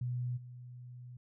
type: tone with level steps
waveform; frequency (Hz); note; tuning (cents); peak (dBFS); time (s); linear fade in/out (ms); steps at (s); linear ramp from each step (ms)
sine; 123.47; B2; 0; -33 / -46; 0.01-1.17; 5; 0.36; 20
effects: none